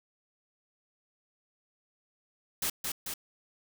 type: noise with echo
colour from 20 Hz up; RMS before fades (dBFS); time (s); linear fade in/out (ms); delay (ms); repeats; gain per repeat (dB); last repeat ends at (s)
white; -31; 2.62-2.7; 5; 220; 2; -3; 3.14
effects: none